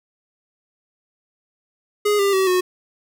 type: tone with pitch steps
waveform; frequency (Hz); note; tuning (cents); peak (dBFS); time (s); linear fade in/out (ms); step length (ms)
square; 415.3 / 397.9 / 381.3 / 365.3; G#4 / G4 / G4 / F#4; 0 / +26 / -48 / -22; -16; 2.05-2.61; 10; 140
effects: none